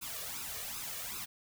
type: noise with flanger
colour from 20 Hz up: white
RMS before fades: -41 dBFS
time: 0.01-1.26 s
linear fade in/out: 20 ms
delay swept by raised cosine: 0.78 to 1.75 ms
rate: 2.6 Hz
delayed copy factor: +0.75
effects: none